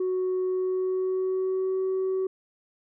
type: tone with pitch glide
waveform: sine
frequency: 370 to 378 Hz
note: F#4 to F#4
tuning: 0 to +37 cents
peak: -22 dBFS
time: 0-2.27 s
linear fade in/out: 5 ms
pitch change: +37 cents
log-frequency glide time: 0.45-1.79 s
effects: tanh soft clip ceiling -22 dBFS